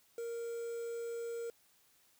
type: tone with quantisation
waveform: triangle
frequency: 466.2 Hz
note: A#4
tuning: in tune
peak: -36 dBFS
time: 0.18-1.5 s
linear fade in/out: 2 ms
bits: 9
effects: white hiss -69 dBFS RMS until 2.19 s